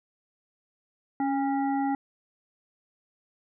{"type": "harmonic tone with a mistuned harmonic", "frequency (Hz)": 277.2, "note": "C#4", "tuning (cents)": 0, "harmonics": [1, 3, 5, 7], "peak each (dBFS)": [-26, -28, -43, -43], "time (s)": [1.2, 1.95], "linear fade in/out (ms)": 2, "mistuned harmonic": 3, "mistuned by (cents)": -40, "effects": []}